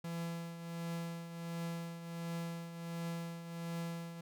45% pulse tone with tremolo, 168.2 Hz, E3, 35 cents sharp, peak -37 dBFS, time 0.04-4.21 s, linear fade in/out 5 ms, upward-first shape triangle, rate 1.4 Hz, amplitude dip 65%, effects none

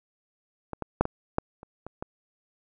clicks, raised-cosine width 1 ms, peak -19 / -17 / -6 / -15 / -9 / -29 / -24 / -19 dBFS, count 8, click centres 0.733 / 0.823 / 1.01 / 1.054 / 1.384 / 1.631 / 1.866 / 2.025 s, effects none

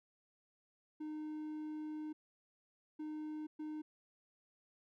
triangle tone bursts at uneven times, 306.7 Hz, D#4, 25 cents flat, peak -39 dBFS, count 3, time 1-2.13 / 2.99-3.47 / 3.59-3.82 s, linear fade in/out 10 ms, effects none

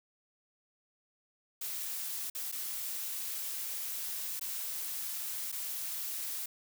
blue noise with dropouts, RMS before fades -38 dBFS, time 1.61-6.46 s, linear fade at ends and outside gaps 5 ms, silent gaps 2.3-2.349 / 2.517-2.523 / 4.396-4.411 / 5.518-5.524 s, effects none

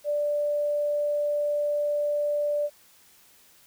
sine tone, 587.3 Hz, D5, in tune, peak -23 dBFS, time 0.04-2.7 s, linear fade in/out 50 ms, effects white hiss -57 dBFS RMS until 3.66 s

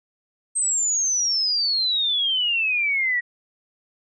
sine exponential sweep, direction down, 8372 to 1905 Hz, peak -19 dBFS, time 0.55-3.21 s, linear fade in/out 20 ms, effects none

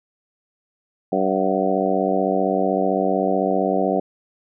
harmonic tone with a mistuned harmonic, 95.7 Hz, G2, 41 cents flat, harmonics 2 / 3 / 4 / 5 / 6 / 7 / 8, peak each -25 / -25 / -25 / -25 / -25 / -25 / -25 dBFS, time 1.12-4 s, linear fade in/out 5 ms, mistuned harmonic 8, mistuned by -50 cents, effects none

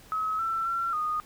sine tone with pitch steps, 1281 / 1337 / 1359 / 1234 Hz, E6 / E6 / F6 / D#6, -50 / +24 / -48 / -15 cents, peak -26 dBFS, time 0.12-1.2 s, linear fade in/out 0 ms, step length 270 ms, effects pink hiss -53 dBFS RMS until 1.25 s

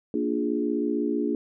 sine chord, Bb dominant seventh, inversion none, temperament equal, 233.1 / 293.7 / 349.2 / 415.3 Hz, Bb3 / D4 / F4 / Ab4, 0 / 0 / 0 / 0 cents, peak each -29 / -27 / -30 / -30 dBFS, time 0.14-1.35 s, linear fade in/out 2 ms, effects none

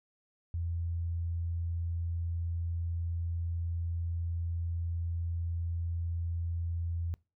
sine tone, 84.6 Hz, E2, 45 cents sharp, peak -31 dBFS, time 0.54-7.14 s, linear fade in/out 0 ms, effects noise-tail reverb RT60 0.3 s tail -24 dB re dry

